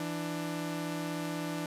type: tone pair together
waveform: sawtooth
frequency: 166.35 / 296.4 Hz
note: E3 / D4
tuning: +16 / +16 cents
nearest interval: minor seventh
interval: 1000 cents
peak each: -33 / -32 dBFS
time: 0-1.66 s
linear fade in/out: 2 ms
effects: resampled to 32000 Hz + 11-bit